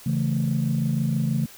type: chord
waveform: sine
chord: A major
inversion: first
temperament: equal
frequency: 138.59 / 164.81 / 220 Hz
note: C#3 / E3 / A3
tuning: 0 / 0 / 0 cents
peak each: -23 / -25 / -25 dBFS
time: 0.06-1.46 s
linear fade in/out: 5 ms
effects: tanh soft clip ceiling -14 dBFS + white hiss -46 dBFS RMS until 1.57 s